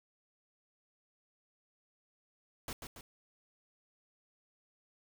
pink noise with echo, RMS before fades -41 dBFS, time 2.68-2.73 s, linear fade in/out 2 ms, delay 140 ms, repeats 2, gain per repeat -5 dB, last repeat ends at 3.01 s, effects none

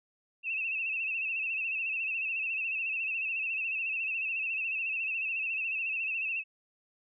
sine tone with vibrato, 2639 Hz, E7, 1 cent sharp, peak -30 dBFS, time 0.43-6.44 s, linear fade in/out 50 ms, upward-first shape sine, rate 14 Hz, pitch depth 68 cents each way, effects none

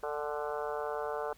harmonic tone with a mistuned harmonic, 148.5 Hz, D3, 20 cents sharp, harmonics 3 / 4 / 5 / 6 / 7 / 8 / 9 / 10, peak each -37 / -39 / -41 / -43 / -44 / -45 / -46 / -47 dBFS, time 0.03-1.33 s, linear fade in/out 2 ms, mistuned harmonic 6, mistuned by -43 cents, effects added 42 Hz sine -62 dBFS peak until 1.37 s + pink hiss -62 dBFS RMS until 1.37 s

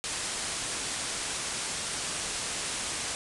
white low-pass noise, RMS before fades -34 dBFS, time 0.04-3.15 s, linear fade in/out 0 ms, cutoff 10000 Hz, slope 96 dB/octave, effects none

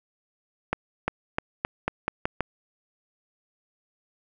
accelerating click train, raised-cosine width 0.5 ms, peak -9 dBFS, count 8, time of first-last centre 0.73-2.407 s, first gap 350 ms, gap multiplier 0.87, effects none

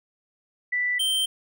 sine / square tone pair in turn, 1975.5 / 3128 Hz, B6 / G7, 0 / -4 cents, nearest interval minor sixth, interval 796 cents, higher second, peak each -22 dBFS, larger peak neither, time 0.72-0.99 / 0.99-1.26 s, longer neither, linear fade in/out 10 ms, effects none

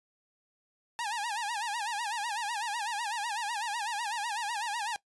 sawtooth tone with vibrato, 880 Hz, A5, in tune, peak -28 dBFS, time 0.99-4.96 s, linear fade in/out 0 ms, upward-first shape sine, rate 8 Hz, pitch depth 160 cents each way, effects noise-tail reverb RT60 0.1 s tail -19 dB re dry + resampled to 24000 Hz

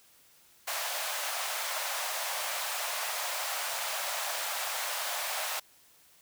pink high-pass noise, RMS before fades -34 dBFS, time 0.67-5.6 s, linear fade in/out 10 ms, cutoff 590 Hz, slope 48 dB/octave, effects white hiss -61 dBFS RMS until 6.21 s

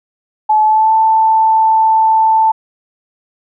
sine tone with pitch glide, 860 to 883.7 Hz, A5 to A5, -40 to +7 cents, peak -7 dBFS, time 0.49-2.52 s, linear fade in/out 10 ms, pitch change +47 cents, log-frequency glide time 0.63-0.94 s, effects none

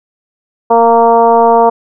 sine tone with frequency modulation, 694 Hz, F5, 11 cents flat, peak -4 dBFS, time 0.7-1.7 s, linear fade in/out 10 ms, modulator 231 Hz, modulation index 1.4, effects none

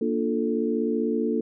sine chord, Bb major seventh, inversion none, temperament equal, 233.1 / 293.7 / 349.2 / 440 Hz, Bb3 / D4 / F4 / A4, 0 / 0 / 0 / 0 cents, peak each -26 / -29 / -30 / -27 dBFS, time 0.01-1.41 s, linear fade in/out 5 ms, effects none

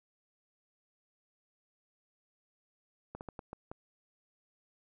slowing click train, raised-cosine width 1 ms, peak -28 dBFS, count 6, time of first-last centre 3.15-3.715 s, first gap 59 ms, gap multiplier 1.33, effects none

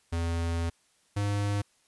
square tone pair in turn, 84 / 101.92 Hz, E2 / G#2, +33 / -32 cents, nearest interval minor third, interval 335 cents, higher second, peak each -28 / -27 dBFS, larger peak second, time 0.12-0.7 / 1.16-1.62 s, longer first, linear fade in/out 10 ms, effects white hiss -67 dBFS RMS until 1.87 s + resampled to 24000 Hz

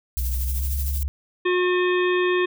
sine tone with pitch glide, 61.74 to 69.3 Hz, B1 to C#2, 0 to 0 cents, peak -22 dBFS, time 0.17-1.08 s, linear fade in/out 0 ms, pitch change +200 cents, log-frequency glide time 0.32-0.74 s
violet noise with tremolo, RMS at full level -30 dBFS, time 0.17-1.03 s, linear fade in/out 0 ms, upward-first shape triangle, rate 13 Hz, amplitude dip 55%
harmonic tone, 360.8 Hz, F#4, 44 cents flat, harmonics 1 / 3 / 5 / 7 / 9 / 10, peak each -19 / -28 / -27 / -30 / -36 / -38 dBFS, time 1.45-2.46 s, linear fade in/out 10 ms
effects none

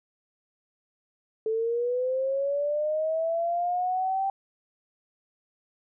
sine linear sweep, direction up, 436.3 to 784 Hz, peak -24 dBFS, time 1.46-4.3 s, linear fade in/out 2 ms, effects none

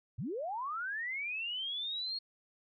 sine linear sweep, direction up, 87.5 to 4329 Hz, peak -35 dBFS, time 0.18-2.19 s, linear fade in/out 10 ms, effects none

